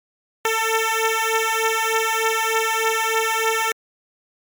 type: beating tone pair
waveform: 10% pulse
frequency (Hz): 445 / 448.3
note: A4 / A4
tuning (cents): +20 / +32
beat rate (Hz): 3.3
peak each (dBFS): -13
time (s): 0.45-3.72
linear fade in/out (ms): 2
effects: MP3 96 kbps